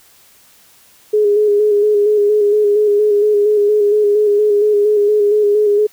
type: tone with vibrato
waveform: sine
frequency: 416.7 Hz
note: G#4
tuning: 6 cents sharp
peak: -9 dBFS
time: 1.13-5.87 s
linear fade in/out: 10 ms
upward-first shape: square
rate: 4.3 Hz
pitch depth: 28 cents each way
effects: white hiss -48 dBFS RMS until 5.92 s